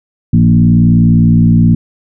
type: tone with frequency modulation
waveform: sine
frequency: 166.7 Hz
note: E3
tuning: 20 cents sharp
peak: -4 dBFS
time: 0.33-1.75 s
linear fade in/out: 5 ms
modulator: 59.3 Hz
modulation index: 1.3
effects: none